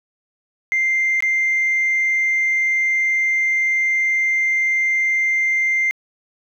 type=tone with dropouts; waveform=sine; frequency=2093 Hz; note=C7; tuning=in tune; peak=-14 dBFS; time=0.72-5.91 s; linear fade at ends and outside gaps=0 ms; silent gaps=1.205-1.224 s; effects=tanh soft clip ceiling -12 dBFS + 9-bit